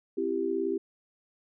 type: chord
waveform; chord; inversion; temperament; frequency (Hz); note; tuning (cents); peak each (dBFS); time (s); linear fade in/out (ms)
sine; C major; none; equal with one note detuned; 261.6 / 334 / 392; C4 / E4 / G4; 0 / +23 / 0; -35 / -31 / -29; 0.17-0.78; 10
effects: none